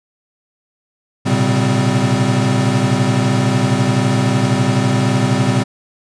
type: tone cluster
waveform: square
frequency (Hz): 113.7 / 125 / 137.5 / 194.6 / 256.4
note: A#2 / B2 / C#3 / G3 / C4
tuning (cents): -43 / +21 / -14 / -12 / -35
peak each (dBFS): -20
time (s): 1.25-5.64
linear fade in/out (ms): 20
effects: resampled to 22050 Hz